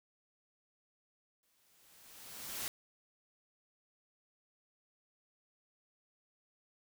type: noise with exponential growth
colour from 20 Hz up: white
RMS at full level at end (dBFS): -38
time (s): 1.43-2.68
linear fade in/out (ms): 1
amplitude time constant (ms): 270
effects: none